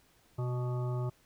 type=harmonic tone with a mistuned harmonic; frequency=123.47 Hz; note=B2; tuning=in tune; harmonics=1 / 3 / 5 / 7 / 9 / 10; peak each=-31 / -41 / -45 / -48 / -50 / -51 dBFS; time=0.38-1.1 s; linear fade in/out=10 ms; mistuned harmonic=1; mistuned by=+29 cents; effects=pink hiss -66 dBFS RMS until 1.25 s